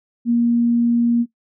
sine tone, 236.2 Hz, A#3, 23 cents sharp, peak -13 dBFS, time 0.25-1.26 s, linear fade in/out 50 ms, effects noise-tail reverb RT60 0.1 s tail -17 dB re dry

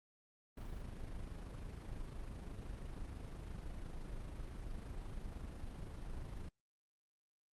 brown noise with amplitude modulation, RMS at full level -44 dBFS, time 0.57-6.49 s, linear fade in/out 5 ms, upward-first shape sine, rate 25.9 Hz, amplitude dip 40%, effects Opus 32 kbps

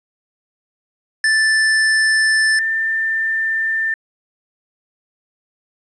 square / sine tone pair in turn, 1760 / 1788.7 Hz, A6 / A6, 0 / +28 cents, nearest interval unison, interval 28 cents, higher second, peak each -13 / -16 dBFS, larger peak first, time 1.24-2.59 / 2.59-3.94 s, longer neither, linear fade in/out 2 ms, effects resampled to 22050 Hz + 9-bit

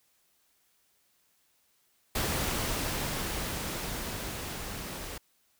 pink noise with level ramp, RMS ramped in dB -30 to -40 dBFS, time 2.15-5.18 s, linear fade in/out 5 ms, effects white hiss -70 dBFS RMS until 5.59 s

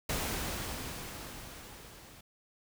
pink noise with level ramp, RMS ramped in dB -33 to -54 dBFS, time 0.09-2.21 s, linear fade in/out 5 ms, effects none

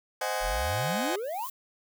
sawtooth chord, Ab dominant seventh, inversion first, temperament just, 519.1 / 623 / 747.5 / 830.6 Hz, C5 / Eb5 / Gb5 / Ab5, -14 / +2 / +17 / 0 cents, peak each -30 dBFS, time 0.21-1.16 s, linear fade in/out 5 ms
triangle exponential sweep, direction up, 32.7 to 1146 Hz, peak -29 dBFS, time 0.4-1.49 s, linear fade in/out 50 ms
violet noise with exponential growth, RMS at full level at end -38 dBFS, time 0.71-1.5 s, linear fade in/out 5 ms, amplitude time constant 170 ms
effects none

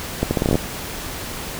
accelerating click train, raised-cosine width 2 ms, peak -4 dBFS, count 10, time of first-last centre 0.23-0.555 s, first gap 80 ms, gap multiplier 0.78, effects pink hiss -30 dBFS RMS until 1.59 s

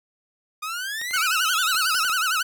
sawtooth exponential sweep, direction up, 1215 to 5588 Hz, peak -24 dBFS, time 0.62-2.04 s, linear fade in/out 10 ms
clicks, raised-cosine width 0.2 ms, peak -20 dBFS, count 7, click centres 1.015 / 1.11 / 1.162 / 1.747 / 1.948 / 2.049 / 2.097 s
sawtooth tone with vibrato, 1386 Hz, F6, 14 cents flat, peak -17 dBFS, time 1.13-2.43 s, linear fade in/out 10 ms, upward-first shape sine, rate 11 Hz, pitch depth 160 cents each way
effects none

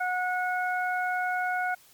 harmonic tone, 730 Hz, F#5, 24 cents flat, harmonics 1 / 2 / 3, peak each -28 / -29 / -38 dBFS, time 0-1.75 s, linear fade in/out 10 ms, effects white hiss -57 dBFS RMS until 1.93 s + MP3 96 kbps

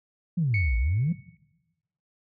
sine exponential two-way sweep, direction down then up, 185 to 55 to 185 Hz, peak -21 dBFS, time 0.37-1.13 s, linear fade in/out 10 ms, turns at 0.77 s
sine tone with exponential decay, 2217 Hz, C#7, in tune, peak -24 dBFS, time 0.54-1.37 s, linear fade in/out 2 ms, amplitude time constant 180 ms
effects noise-tail reverb RT60 1.0 s tail -19 dB re dry + tanh soft clip ceiling -15 dBFS

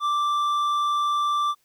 sine tone with hard clipping, 1174.7 Hz, D6, in tune, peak -22 dBFS, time 0-1.55 s, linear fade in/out 50 ms, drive 6 dB, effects white hiss -67 dBFS RMS until 1.64 s

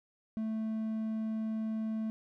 triangle tone, 220 Hz, A3, in tune, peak -30 dBFS, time 0.37-2.1 s, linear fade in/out 0 ms, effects none

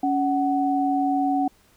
sine tone pair together, 279.6 / 746.4 Hz, C#4 / F#5, +15 / +15 cents, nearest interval octave + perfect fourth, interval 1700 cents, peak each -22 dBFS, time 0.03-1.48 s, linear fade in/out 5 ms, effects pink hiss -59 dBFS RMS until 1.76 s

